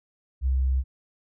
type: tone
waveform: sine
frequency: 65.41 Hz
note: C2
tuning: in tune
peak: -20 dBFS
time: 0.41-0.84 s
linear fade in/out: 50 ms
effects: none